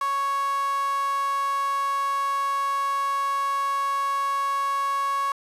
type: tone with high-pass filter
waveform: sawtooth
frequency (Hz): 554.4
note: C#5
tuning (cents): 0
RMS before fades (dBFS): -25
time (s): 0.01-5.32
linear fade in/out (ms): 2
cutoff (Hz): 1100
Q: 7.2
effects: resampled to 32000 Hz